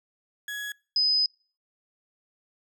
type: tone pair in turn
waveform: 35% pulse / sine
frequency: 1676 / 5022 Hz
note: G#6 / D#8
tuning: +15 / +15 cents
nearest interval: octave + perfect fifth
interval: 1900 cents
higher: second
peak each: -30 / -20 dBFS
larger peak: second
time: 0.48-0.72 / 0.96-1.26 s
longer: second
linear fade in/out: 2 ms
effects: noise-tail reverb RT60 0.4 s tail -26 dB re dry